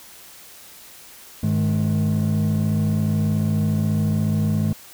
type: tone cluster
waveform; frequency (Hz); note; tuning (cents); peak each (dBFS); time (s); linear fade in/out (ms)
triangle; 101.6 / 155.8 / 212.5; G#2 / D#3 / G#3; -38 / +3 / +40; -19; 1.43-4.73; 5
effects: tanh soft clip ceiling -12 dBFS + white hiss -44 dBFS RMS until 4.93 s